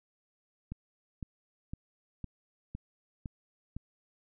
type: click train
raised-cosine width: 5 ms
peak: -26 dBFS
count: 7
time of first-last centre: 0.72-3.766 s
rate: 1.97 Hz
effects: none